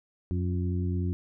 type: harmonic tone with a mistuned harmonic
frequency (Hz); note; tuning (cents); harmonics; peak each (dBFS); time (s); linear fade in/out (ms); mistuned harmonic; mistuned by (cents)
90.3; F#2; -42; 1 / 2 / 3 / 4; -27 / -33 / -37 / -39; 0.31-1.13; 0; 4; -33
effects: none